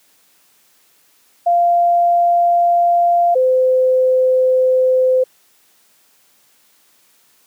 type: tone pair in turn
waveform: sine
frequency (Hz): 694 / 513.9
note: F5 / C5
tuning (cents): -11 / -31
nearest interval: perfect fourth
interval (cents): 520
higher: first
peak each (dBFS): -10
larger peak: neither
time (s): 1.46-3.35 / 3.35-5.24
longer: neither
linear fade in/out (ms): 10
effects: white hiss -55 dBFS RMS until 7.46 s + high-pass 150 Hz 12 dB/octave